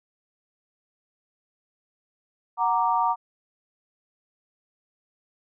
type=chord; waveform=sine; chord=Gb augmented; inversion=none; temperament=equal; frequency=740 / 932.3 / 1174.7 Hz; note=Gb5 / Bb5 / D6; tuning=0 / 0 / 0 cents; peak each=-26 / -22 / -26 dBFS; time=2.57-3.16 s; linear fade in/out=50 ms; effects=none